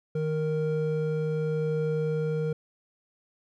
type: tone pair together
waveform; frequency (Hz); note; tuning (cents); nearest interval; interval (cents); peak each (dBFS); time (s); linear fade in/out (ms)
triangle; 155.56 / 465.8; D#3 / A#4; 0 / -1; octave + perfect fifth; 1899; -26; 0.15-2.53; 5
effects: none